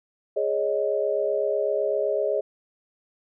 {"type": "chord", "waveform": "sine", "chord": "Ab suspended fourth", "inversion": "none", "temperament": "equal", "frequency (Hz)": [415.3, 554.4, 622.3], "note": ["Ab4", "Db5", "Eb5"], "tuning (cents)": [0, 0, 0], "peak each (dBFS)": -26, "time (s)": [0.36, 2.41], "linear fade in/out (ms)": 10, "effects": []}